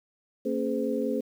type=tone cluster; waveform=sine; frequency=229.5 / 274.8 / 421.5 / 512 Hz; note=A#3 / C#4 / G#4 / C5; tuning=-27 / -15 / +26 / -38 cents; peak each=-31 dBFS; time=0.45-1.21 s; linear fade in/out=10 ms; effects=9-bit